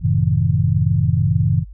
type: chord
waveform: sine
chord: F# diminished seventh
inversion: none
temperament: just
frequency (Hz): 92.5 / 111 / 133.2 / 159.84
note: F#2 / A2 / C3 / Eb3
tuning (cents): 0 / +16 / +31 / +47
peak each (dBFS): -19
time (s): 0.01-1.65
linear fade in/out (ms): 50
effects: added 50 Hz sine -34 dBFS peak until 1.73 s